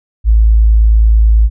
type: tone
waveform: sine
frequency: 54.6 Hz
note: A1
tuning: 13 cents flat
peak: -4 dBFS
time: 0.24-1.5 s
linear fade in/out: 50 ms
effects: none